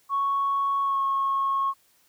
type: tone with pitch glide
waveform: sine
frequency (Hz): 1108.7 to 1092.2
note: C#6 to C#6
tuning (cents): 0 to -26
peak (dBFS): -21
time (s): 0.09-1.74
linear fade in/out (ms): 50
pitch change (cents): -26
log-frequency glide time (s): 0.82-1
effects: tanh soft clip ceiling -17 dBFS + white hiss -63 dBFS RMS until 2.08 s